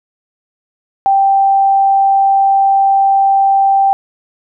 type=tone; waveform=sine; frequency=784 Hz; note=G5; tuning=in tune; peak=-7 dBFS; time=1.06-3.93 s; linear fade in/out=0 ms; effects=none